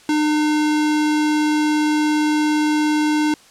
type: tone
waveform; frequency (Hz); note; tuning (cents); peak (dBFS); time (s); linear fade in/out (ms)
square; 302.9; D#4; -46; -16; 0.09-3.34; 2
effects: white hiss -48 dBFS RMS until 3.5 s + low-pass 8000 Hz 12 dB/octave